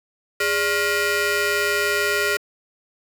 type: ring-modulated tone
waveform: 20% pulse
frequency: 498.4 Hz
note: B4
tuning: 16 cents sharp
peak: -10 dBFS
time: 0.4-2.37 s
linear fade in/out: 5 ms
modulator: 910 Hz
effects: high-pass 300 Hz 12 dB/octave + 8-bit